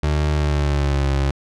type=tone with pitch glide; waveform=30% pulse; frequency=75.1 to 68.87 Hz; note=D2 to C#2; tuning=+39 to -11 cents; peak=-14 dBFS; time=0.03-1.31 s; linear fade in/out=5 ms; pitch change=-150 cents; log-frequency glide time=0.34-1.07 s; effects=low-pass 6000 Hz 12 dB/octave